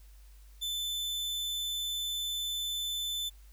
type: tone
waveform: 40% pulse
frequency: 3520 Hz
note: A7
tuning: in tune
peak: -31 dBFS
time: 0.61-3.3 s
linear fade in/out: 20 ms
effects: added 50 Hz sine -51 dBFS peak until 3.52 s + white hiss -65 dBFS RMS until 3.52 s